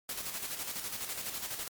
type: noise with tremolo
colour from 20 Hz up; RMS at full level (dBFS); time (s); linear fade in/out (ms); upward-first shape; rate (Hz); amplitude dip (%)
white; -37; 0.09-1.68; 2; square; 12; 45
effects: MP3 96 kbps